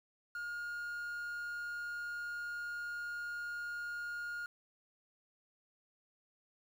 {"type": "tone with quantisation", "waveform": "triangle", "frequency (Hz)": 1425, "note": "F6", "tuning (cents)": 34, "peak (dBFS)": -37, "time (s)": [0.35, 4.46], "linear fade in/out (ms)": 2, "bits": 10, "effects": []}